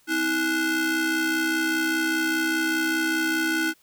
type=ring-modulated tone; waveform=40% pulse; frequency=579 Hz; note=D5; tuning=25 cents flat; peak=-18 dBFS; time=0.07-3.74 s; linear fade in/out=50 ms; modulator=901 Hz; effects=white hiss -61 dBFS RMS until 3.82 s